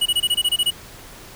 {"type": "tone bursts", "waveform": "square", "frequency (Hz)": 2921, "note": "F#7", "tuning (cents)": -23, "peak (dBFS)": -16, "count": 10, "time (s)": [0.01, 0.707], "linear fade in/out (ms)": 10, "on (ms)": 49, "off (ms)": 23, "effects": ["pink hiss -41 dBFS RMS until 1.35 s"]}